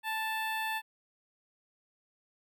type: tone with notch filter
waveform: 15% pulse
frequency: 880 Hz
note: A5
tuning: in tune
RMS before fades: -34 dBFS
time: 0.03-0.82 s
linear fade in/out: 50 ms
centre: 6500 Hz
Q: 0.6
effects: none